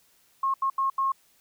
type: tone bursts at uneven times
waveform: sine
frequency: 1080 Hz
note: C#6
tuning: 45 cents flat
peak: -22 dBFS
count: 4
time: 0.43-0.54 / 0.62-0.7 / 0.78-0.9 / 0.98-1.12 s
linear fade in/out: 5 ms
effects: white hiss -63 dBFS RMS until 1.4 s